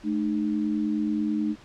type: tone pair together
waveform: sine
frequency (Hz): 215.8 / 305.2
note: A3 / D#4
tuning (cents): -33 / -33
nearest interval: tritone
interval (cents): 600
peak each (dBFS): -26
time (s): 0.03-1.56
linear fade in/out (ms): 50
effects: pink hiss -51 dBFS RMS until 1.64 s + low-pass 5000 Hz 12 dB/octave